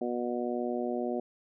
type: harmonic tone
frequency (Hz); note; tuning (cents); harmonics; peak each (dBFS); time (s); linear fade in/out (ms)
121.5; B2; -28; 2 / 3 / 4 / 5 / 6; -34 / -34 / -38 / -37 / -39; 0.01-1.2; 5
effects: none